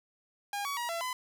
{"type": "tone with pitch steps", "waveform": "sawtooth", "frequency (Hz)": [811, 1129, 955, 674, 1011], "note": ["G#5", "C#6", "A#5", "E5", "B5"], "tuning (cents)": [-41, 31, 42, 38, 40], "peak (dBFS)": -29, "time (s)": [0.53, 1.13], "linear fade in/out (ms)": 2, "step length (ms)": 120, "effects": []}